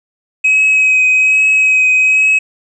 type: tone with vibrato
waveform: triangle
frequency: 2540 Hz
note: D#7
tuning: 35 cents sharp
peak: -5 dBFS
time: 0.44-2.39 s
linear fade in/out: 10 ms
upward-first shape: triangle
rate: 1.2 Hz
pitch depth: 18 cents each way
effects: tanh soft clip ceiling -2 dBFS + resampled to 22050 Hz